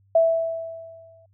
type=tone with exponential decay; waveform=sine; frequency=658 Hz; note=E5; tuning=3 cents flat; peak=-12 dBFS; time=0.15-1.26 s; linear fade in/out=5 ms; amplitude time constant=240 ms; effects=added 98 Hz sine -57 dBFS peak until 1.33 s